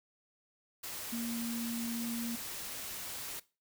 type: tone in noise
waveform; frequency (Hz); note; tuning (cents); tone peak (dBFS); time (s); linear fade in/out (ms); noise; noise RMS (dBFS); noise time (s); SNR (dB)
sine; 233.1; A#3; 0; -35; 1.12-2.36; 10; white; -42; 0.83-3.4; +4
effects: noise-tail reverb RT60 0.3 s tail -19 dB re dry